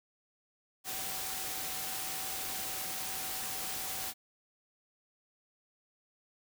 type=tone in noise; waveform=sine; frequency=762 Hz; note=G5; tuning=49 cents flat; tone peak=-48 dBFS; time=0.84-4.14 s; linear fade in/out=50 ms; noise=white; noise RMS=-38 dBFS; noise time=0.84-4.14 s; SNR=-13 dB; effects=none